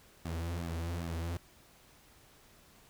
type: tone with flanger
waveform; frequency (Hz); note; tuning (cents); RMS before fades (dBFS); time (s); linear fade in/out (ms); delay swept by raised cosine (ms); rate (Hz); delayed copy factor
sawtooth; 84.1; E2; +35; -37; 0.25-1.37; 0; 2 to 7.6; 2.5; -0.95
effects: pink hiss -61 dBFS RMS until 2.89 s